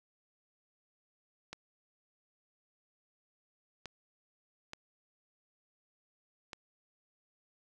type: clicks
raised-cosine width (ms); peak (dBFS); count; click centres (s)
0.2; -25; 4; 1.53 / 3.857 / 4.734 / 6.532
effects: none